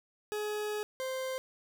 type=tone pair in turn; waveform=40% pulse; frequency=421.2 / 522 Hz; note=G#4 / C5; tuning=+24 / -4 cents; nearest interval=major third; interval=372 cents; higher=second; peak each=-32 / -33 dBFS; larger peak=first; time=0.32-0.83 / 1-1.38 s; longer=first; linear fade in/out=0 ms; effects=none